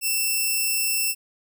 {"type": "tone", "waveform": "5% pulse", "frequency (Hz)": 2670, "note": "E7", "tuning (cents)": 22, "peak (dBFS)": -12, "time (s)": [0.01, 1.15], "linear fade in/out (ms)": 50, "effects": []}